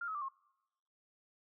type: tone with pitch steps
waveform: sine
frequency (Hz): 1396.9 / 1281 / 1174.6 / 1077.2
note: F6 / E6 / D6 / C#6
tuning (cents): 0 / -50 / 0 / -50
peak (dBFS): -37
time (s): 0.01-0.286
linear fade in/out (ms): 5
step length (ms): 69
effects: noise-tail reverb RT60 0.9 s tail -23 dB re dry